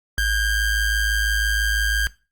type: ring-modulated tone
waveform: square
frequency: 784 Hz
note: G5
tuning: in tune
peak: -16 dBFS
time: 0.18-2.07 s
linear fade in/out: 0 ms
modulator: 837 Hz
effects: noise-tail reverb RT60 0.3 s tail -20 dB re dry + Opus 48 kbps